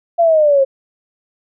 sine linear sweep, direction down, 690 to 530 Hz, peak -8 dBFS, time 0.18-0.65 s, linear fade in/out 20 ms, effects none

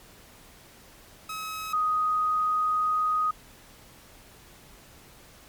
sawtooth / sine tone pair in turn, 1279 / 1248.3 Hz, D#6 / D#6, +47 / +5 cents, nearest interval unison, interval 42 cents, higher first, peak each -29 / -22 dBFS, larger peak second, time 1.29-1.73 / 1.73-3.31 s, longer second, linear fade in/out 5 ms, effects pink hiss -52 dBFS RMS until 5.48 s + MP3 96 kbps

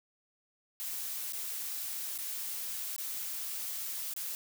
blue noise with dropouts, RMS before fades -38 dBFS, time 0.8-4.35 s, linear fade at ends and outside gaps 0 ms, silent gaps 1.323-1.333 / 2.178-2.187 / 2.963-2.981 / 4.137-4.164 s, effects none

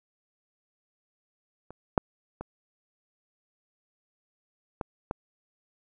clicks, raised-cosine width 1 ms, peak -29 / -6 / -22 / -17 / -16 dBFS, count 5, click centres 1.706 / 1.978 / 2.41 / 4.812 / 5.111 s, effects none

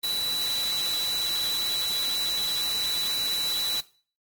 sine tone in noise, 3951 Hz, B7, in tune, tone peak -25 dBFS, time 0.03-3.81 s, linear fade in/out 10 ms, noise white, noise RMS -33 dBFS, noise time 0.03-3.81 s, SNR +5 dB, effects noise-tail reverb RT60 0.4 s tail -18 dB re dry + Opus 24 kbps

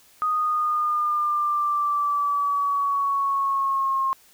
sine linear sweep, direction down, 1244.5 to 1069 Hz, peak -20 dBFS, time 0.22-4.13 s, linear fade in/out 0 ms, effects white hiss -55 dBFS RMS until 4.33 s

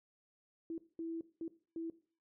sine tone bursts at uneven times, 329.6 Hz, E4, in tune, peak -38 dBFS, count 4, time 0.7-0.78 / 0.99-1.21 / 1.41-1.48 / 1.76-1.9 s, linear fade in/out 2 ms, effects noise-tail reverb RT60 0.4 s tail -17 dB re dry

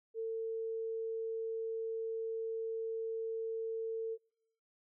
sine tone, 450 Hz, A4, 39 cents sharp, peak -35 dBFS, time 0.14-4.18 s, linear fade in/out 50 ms, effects noise-tail reverb RT60 0.7 s tail -25 dB re dry

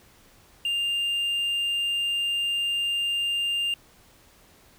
triangle tone, 2800 Hz, F7, 4 cents sharp, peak -22 dBFS, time 0.65-3.74 s, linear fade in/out 2 ms, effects pink hiss -56 dBFS RMS until 4.78 s

